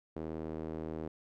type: tone with band-pass filter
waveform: sawtooth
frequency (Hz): 79.3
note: D#2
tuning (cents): +33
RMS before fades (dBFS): -40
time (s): 0.16-1.08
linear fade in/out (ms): 5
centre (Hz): 380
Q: 1.5
effects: none